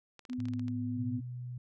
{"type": "clicks", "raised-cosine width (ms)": 0.2, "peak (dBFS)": -33, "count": 10, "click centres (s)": [0.193, 0.252, 0.298, 0.332, 0.403, 0.455, 0.485, 0.536, 0.595, 0.682]}
{"type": "tone with pitch glide", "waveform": "sine", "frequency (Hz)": [250.7, 249.3], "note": ["B3", "B3"], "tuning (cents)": [26, 16], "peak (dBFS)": -34, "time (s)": [0.29, 1.21], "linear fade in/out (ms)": 20, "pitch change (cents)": -10, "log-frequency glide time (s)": [0.51, 0.63]}
{"type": "tone with vibrato", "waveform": "sine", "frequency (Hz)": 109.3, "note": "A2", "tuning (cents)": -11, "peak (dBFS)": -36, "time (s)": [0.38, 1.2], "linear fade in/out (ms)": 10, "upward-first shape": "square", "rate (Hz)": 4, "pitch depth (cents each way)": 13}
{"type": "tone", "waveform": "sine", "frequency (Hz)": 123.47, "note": "B2", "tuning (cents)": 0, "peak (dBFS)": -38, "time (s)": [0.97, 1.58], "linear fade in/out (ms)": 5}
{"effects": []}